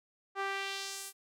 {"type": "tone with band-pass filter sweep", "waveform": "sawtooth", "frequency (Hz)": 392, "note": "G4", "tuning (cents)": 0, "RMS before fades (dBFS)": -38, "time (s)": [0.35, 1.13], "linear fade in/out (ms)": 50, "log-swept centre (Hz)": [1100, 12000], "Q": 1.2, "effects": []}